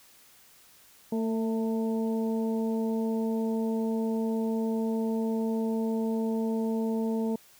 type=harmonic tone with a mistuned harmonic; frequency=224.2 Hz; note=A3; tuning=33 cents sharp; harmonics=1 / 2 / 3 / 4; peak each=-27 / -32 / -41 / -42 dBFS; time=1.12-7.36 s; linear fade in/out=5 ms; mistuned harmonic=3; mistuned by=-33 cents; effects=white hiss -57 dBFS RMS until 7.59 s